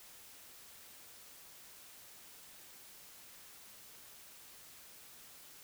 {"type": "silence", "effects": ["white hiss -56 dBFS RMS until 5.63 s"]}